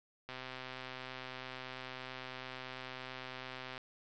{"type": "click train", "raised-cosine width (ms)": 0.3, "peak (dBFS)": -28, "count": 451, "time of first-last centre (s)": [0.29, 3.778], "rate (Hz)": 129, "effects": ["resampled to 16000 Hz", "10-bit"]}